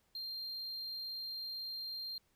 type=tone; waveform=triangle; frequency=4186 Hz; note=C8; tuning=in tune; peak=-39 dBFS; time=0.15-2.18 s; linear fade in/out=2 ms; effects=pink hiss -75 dBFS RMS until 2.35 s